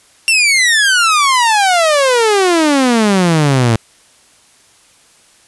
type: exponential sweep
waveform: sawtooth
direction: down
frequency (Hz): 2759 to 110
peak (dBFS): -5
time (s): 0.28-3.76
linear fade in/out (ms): 0
effects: white hiss -48 dBFS RMS until 5.47 s + resampled to 24000 Hz